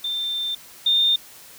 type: tone pair in turn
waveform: sine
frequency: 3579 / 3625 Hz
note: A7 / A#7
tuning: +29 / -49 cents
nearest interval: unison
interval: 22 cents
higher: second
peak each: -23 / -15 dBFS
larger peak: second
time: 0.04-0.55 / 0.86-1.16 s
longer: first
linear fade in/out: 5 ms
effects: white hiss -45 dBFS RMS until 1.58 s